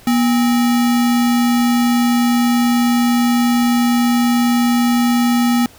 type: tone with sample-and-hold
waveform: sine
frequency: 240.6 Hz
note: B3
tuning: 45 cents flat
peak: -11 dBFS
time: 0.07-5.66 s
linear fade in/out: 2 ms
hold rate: 1050 Hz
effects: pink hiss -44 dBFS RMS until 5.78 s